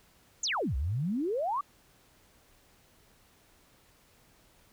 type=exponential two-way sweep; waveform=sine; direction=down then up; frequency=7500 to 60.3 to 1203 Hz; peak=-28 dBFS; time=0.43-1.61 s; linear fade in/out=5 ms; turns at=0.76 s; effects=pink hiss -63 dBFS RMS until 4.72 s